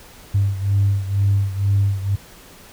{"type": "beating tone pair", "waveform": "sine", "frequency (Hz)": [98.9, 101], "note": ["G2", "G#2"], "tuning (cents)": [16, -48], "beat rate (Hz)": 2.1, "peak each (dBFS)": [-16, -20], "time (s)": [0.34, 2.16], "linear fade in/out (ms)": 10, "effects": ["tanh soft clip ceiling -9 dBFS", "pink hiss -44 dBFS RMS until 2.72 s"]}